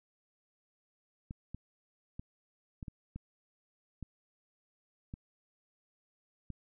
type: clicks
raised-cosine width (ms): 5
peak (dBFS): -29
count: 9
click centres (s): 1.309 / 1.546 / 2.195 / 2.828 / 2.882 / 3.16 / 4.027 / 5.139 / 6.503
effects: none